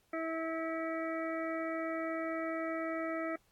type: harmonic tone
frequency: 324.7 Hz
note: E4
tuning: 26 cents flat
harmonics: 1 / 2 / 4 / 5 / 6 / 7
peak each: -38 / -38 / -42 / -53 / -44 / -48 dBFS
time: 0.13-3.36 s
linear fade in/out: 5 ms
effects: pink hiss -72 dBFS RMS until 3.51 s + AAC 64 kbps